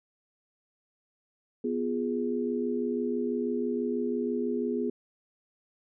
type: chord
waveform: sine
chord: F diminished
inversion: second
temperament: equal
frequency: 246.9 / 349.2 / 415.3 Hz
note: Cb4 / F4 / Ab4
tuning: 0 / 0 / 0 cents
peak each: -30 / -34 / -31 dBFS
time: 1.64-4.9 s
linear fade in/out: 5 ms
effects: none